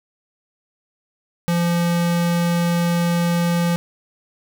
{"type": "tone", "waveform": "square", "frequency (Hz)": 171.9, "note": "F3", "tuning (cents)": -27, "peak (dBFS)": -17, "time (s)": [1.48, 3.76], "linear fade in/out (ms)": 0, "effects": ["8-bit"]}